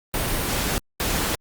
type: noise bursts at uneven times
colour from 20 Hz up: pink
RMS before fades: -24 dBFS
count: 2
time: 0.14-0.78 / 1-1.35 s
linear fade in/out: 0 ms
effects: Opus 32 kbps